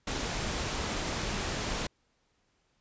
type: noise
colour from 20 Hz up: pink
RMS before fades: -33 dBFS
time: 0.07-1.87 s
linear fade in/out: 5 ms
effects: pink hiss -73 dBFS RMS until 2.8 s + resampled to 16000 Hz